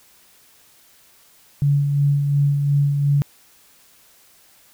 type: tone with tremolo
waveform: sine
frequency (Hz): 142.6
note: C#3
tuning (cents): +49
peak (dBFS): -13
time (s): 1.62-3.22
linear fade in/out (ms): 0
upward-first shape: sine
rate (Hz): 2.8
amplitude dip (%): 40
effects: white hiss -53 dBFS RMS until 4.73 s